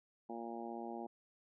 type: harmonic tone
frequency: 116.54 Hz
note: A#2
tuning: in tune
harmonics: 2 / 3 / 4 / 5 / 6 / 7 / 8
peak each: -47 / -47 / -53 / -53 / -50 / -48 / -58 dBFS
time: 0.29-1.07 s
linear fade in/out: 10 ms
effects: none